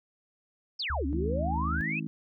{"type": "exponential two-way sweep", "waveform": "sine", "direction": "down then up", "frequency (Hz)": [5460, 257.1, 2683], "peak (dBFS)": -30, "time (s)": [0.79, 2], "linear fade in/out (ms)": 10, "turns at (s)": 1.06}
{"type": "tone with pitch glide", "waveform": "sine", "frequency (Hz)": [73.42, 75.31], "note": ["D2", "D2"], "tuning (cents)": [0, 44], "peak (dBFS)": -30, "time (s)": [0.9, 1.81], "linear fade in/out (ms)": 0, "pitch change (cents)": 44, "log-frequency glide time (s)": [1.19, 1.28]}
{"type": "harmonic tone", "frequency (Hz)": 53.5, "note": "A1", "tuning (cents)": -48, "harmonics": [3, 4, 5, 6], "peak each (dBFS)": [-35, -37, -39, -41], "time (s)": [1.13, 2.07], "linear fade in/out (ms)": 0}
{"effects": []}